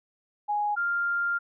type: tone pair in turn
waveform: sine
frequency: 830.6 / 1396.9 Hz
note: G#5 / F6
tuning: 0 / 0 cents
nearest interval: major sixth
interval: 900 cents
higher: second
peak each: -24 dBFS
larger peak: neither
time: 0.48-0.76 / 0.76-1.39 s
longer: second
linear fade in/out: 20 ms
effects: none